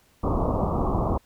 pink low-pass noise, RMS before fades -24 dBFS, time 0.23-1.18 s, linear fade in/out 10 ms, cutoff 1200 Hz, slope 96 dB/octave, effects pink hiss -61 dBFS RMS until 1.25 s

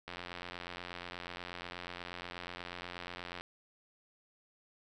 click train, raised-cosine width 0.3 ms, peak -26 dBFS, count 295, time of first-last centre 0.08-3.41 s, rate 88.3 Hz, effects none

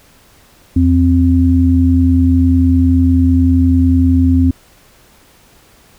sine tone pair together, 83.6 / 261.6 Hz, E2 / C4, +25 / 0 cents, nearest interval octave + minor sixth, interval 1975 cents, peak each -10 dBFS, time 0.76-4.51 s, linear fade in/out 5 ms, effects pink hiss -47 dBFS RMS until 5.98 s

